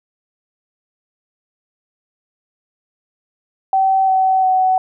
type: tone with pitch steps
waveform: sine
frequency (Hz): 768 / 758.7 / 749.6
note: G5 / F#5 / F#5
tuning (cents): -36 / +43 / +22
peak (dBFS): -11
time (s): 3.73-4.78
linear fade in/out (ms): 2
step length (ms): 350
effects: none